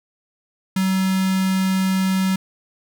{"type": "tone with notch filter", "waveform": "square", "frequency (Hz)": 189.5, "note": "F#3", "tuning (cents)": 42, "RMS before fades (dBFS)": -19, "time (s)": [0.76, 2.36], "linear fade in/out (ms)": 5, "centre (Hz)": 610, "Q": 1.1, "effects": []}